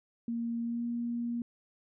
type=tone with pitch glide; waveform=sine; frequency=233.1 to 236.8 Hz; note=A#3 to A#3; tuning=0 to +27 cents; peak=-31 dBFS; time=0.28-1.42 s; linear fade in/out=2 ms; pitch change=+27 cents; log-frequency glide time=0.62-0.84 s; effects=none